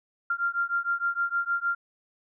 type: beating tone pair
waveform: sine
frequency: 1387 / 1393.5 Hz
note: F6 / F6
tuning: -12 / -4 cents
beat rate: 6.5 Hz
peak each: -28 dBFS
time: 0.3-1.75 s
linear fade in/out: 5 ms
effects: none